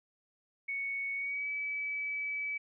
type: tone with pitch glide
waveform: sine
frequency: 2221 to 2293 Hz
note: C#7 to D7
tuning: +3 to -42 cents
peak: -33 dBFS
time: 0.68-2.58 s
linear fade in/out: 10 ms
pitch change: +55 cents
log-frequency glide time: 1.15-1.49 s
effects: none